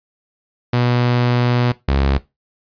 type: tone pair in turn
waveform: sawtooth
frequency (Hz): 122.1 / 68.53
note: B2 / C#2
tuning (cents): -19 / -19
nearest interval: minor seventh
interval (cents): 1000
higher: first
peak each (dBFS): -10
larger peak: neither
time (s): 0.73-1.72 / 1.88-2.18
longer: first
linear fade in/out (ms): 5
effects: noise-tail reverb RT60 0.2 s tail -17 dB re dry + resampled to 11025 Hz